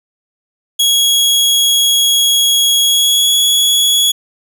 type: tone with pitch glide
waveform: sawtooth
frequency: 3322 to 3363 Hz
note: G#7 to G#7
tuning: 0 to +21 cents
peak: -6 dBFS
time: 0.79-4.12 s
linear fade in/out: 10 ms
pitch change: +21 cents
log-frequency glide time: 2.82-3.34 s
effects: none